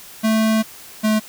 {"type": "tone pair in turn", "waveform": "square", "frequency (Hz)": [220, 216], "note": ["A3", "A3"], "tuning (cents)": [0, -32], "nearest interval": "unison", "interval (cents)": 32, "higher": "first", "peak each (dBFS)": -15, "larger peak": "neither", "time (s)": [[0.23, 0.63], [1.03, 1.2]], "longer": "first", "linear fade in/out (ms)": 20, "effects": ["white hiss -40 dBFS RMS until 1.28 s"]}